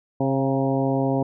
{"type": "harmonic tone with a mistuned harmonic", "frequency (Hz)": 134.7, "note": "C#3", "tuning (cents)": -49, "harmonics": [1, 2, 3, 4, 5, 6, 7], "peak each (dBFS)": [-25, -23, -28, -27, -29, -33, -34], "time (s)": [0.2, 1.23], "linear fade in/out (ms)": 5, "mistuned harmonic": 5, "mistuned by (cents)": 31, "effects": []}